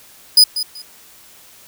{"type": "tone with echo", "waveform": "40% pulse", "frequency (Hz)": 4978, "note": "D#8", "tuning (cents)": 0, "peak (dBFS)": -4, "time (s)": [0.37, 0.44], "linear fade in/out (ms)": 5, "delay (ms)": 190, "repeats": 2, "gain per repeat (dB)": -13, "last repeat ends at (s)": 0.82, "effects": ["white hiss -45 dBFS RMS until 1.67 s"]}